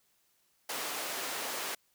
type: high-pass noise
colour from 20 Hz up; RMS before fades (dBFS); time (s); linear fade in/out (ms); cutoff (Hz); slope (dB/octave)
pink; -37; 0.69-1.75; 5; 510; 12
effects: white hiss -72 dBFS RMS until 1.94 s